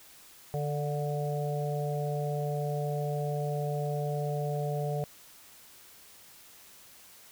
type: harmonic tone with a mistuned harmonic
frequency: 147.2 Hz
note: D3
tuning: 4 cents sharp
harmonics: 1 / 3 / 4 / 5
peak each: -31 / -36 / -37 / -38 dBFS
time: 0.54-5.04 s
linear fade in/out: 0 ms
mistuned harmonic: 5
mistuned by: -21 cents
effects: white hiss -54 dBFS RMS until 7.31 s